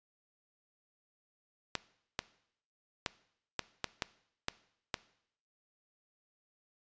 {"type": "clicks", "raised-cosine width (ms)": 0.2, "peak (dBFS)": -14, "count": 8, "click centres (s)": [1.753, 2.191, 3.062, 3.593, 3.843, 4.022, 4.484, 4.942], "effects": ["noise-tail reverb RT60 0.7 s tail -19 dB re dry", "resampled to 16000 Hz"]}